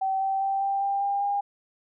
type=tone with pitch steps; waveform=sine; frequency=769 / 775.2 / 781.5 / 787.9 / 794.3 / 800.7 / 807.2 Hz; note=G5 / G5 / G5 / G5 / G5 / G5 / G#5; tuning=-33 / -20 / -6 / +9 / +23 / +37 / -49 cents; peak=-23 dBFS; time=0.01-1.41 s; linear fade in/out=10 ms; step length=200 ms; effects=none